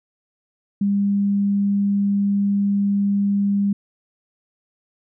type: tone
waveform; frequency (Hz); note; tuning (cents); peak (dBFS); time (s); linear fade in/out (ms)
sine; 200.7; G3; +41; -16; 0.81-3.73; 5
effects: none